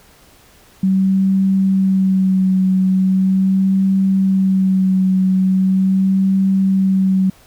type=tone with vibrato; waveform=sine; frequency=190 Hz; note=F#3; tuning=46 cents sharp; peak=-11 dBFS; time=0.83-7.3 s; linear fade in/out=5 ms; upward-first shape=sine; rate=0.4 Hz; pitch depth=21 cents each way; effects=pink hiss -48 dBFS RMS until 7.46 s